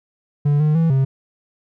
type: tone with pitch steps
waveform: triangle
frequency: 145.2 / 152.1 / 164.2 / 134 Hz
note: D3 / D#3 / E3 / C3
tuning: -19 / -39 / -6 / +42 cents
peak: -11 dBFS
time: 0.45-1.05 s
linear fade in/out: 10 ms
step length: 150 ms
effects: none